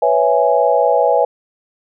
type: chord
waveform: sine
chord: C# minor seventh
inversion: third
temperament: equal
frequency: 493.9 / 554.4 / 659.3 / 830.6 Hz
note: B4 / C#5 / E5 / G#5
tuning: 0 / 0 / 0 / 0 cents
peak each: -16 dBFS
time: 0.02-1.25 s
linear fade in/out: 5 ms
effects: none